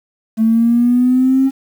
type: linear sweep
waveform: triangle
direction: up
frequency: 220 to 270.4 Hz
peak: -5 dBFS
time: 0.37-1.51 s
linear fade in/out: 50 ms
effects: tanh soft clip ceiling -7 dBFS + 7-bit